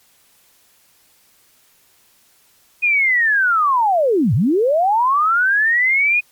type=linear two-way sweep; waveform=sine; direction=down then up; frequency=2489 to 94.5 to 2489 Hz; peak=-12 dBFS; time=2.82-6.21 s; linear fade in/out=20 ms; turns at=4.34 s; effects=white hiss -55 dBFS RMS until 6.31 s + MP3 96 kbps